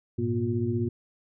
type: tone cluster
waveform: sine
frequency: 102.8 / 118.3 / 238.2 / 355.6 Hz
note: G#2 / A#2 / A#3 / F4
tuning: -17 / +26 / +38 / +31 cents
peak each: -30 dBFS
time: 0.18-0.89 s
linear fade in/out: 10 ms
effects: none